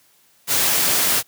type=noise; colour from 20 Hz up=white; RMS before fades=-18 dBFS; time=0.47-1.23 s; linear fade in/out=50 ms; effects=white hiss -57 dBFS RMS until 1.27 s + high-pass 80 Hz 12 dB/octave